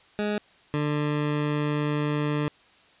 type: tone pair in turn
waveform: 20% pulse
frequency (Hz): 208.6 / 148.44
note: G#3 / D3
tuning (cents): +8 / +19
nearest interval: tritone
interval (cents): 589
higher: first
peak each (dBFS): -20 / -19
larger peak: second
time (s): 0.19-0.38 / 0.74-2.48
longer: second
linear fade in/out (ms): 0
effects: white hiss -57 dBFS RMS until 3 s + resampled to 8000 Hz